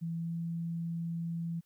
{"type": "tone with pitch glide", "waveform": "sine", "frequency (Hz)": [166.2, 167.55], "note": ["E3", "E3"], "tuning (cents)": [15, 29], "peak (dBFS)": -33, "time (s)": [0.01, 1.61], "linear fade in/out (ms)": 20, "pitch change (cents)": 14, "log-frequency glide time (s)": [0.14, 0.34], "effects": ["white hiss -75 dBFS RMS until 1.65 s"]}